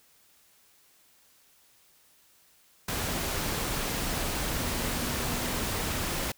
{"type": "tone in noise", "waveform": "sine", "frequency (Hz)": 242.7, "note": "B3", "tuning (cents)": -30, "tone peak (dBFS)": -39, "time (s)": [4.51, 5.65], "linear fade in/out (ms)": 5, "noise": "pink", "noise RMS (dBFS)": -31, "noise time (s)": [2.88, 6.32], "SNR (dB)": -11, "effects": ["white hiss -62 dBFS RMS until 6.37 s"]}